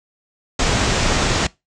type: low-pass noise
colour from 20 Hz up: pink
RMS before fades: -18 dBFS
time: 0.59-1.47 s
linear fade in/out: 5 ms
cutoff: 7700 Hz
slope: 48 dB/octave
effects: noise-tail reverb RT60 0.2 s tail -21 dB re dry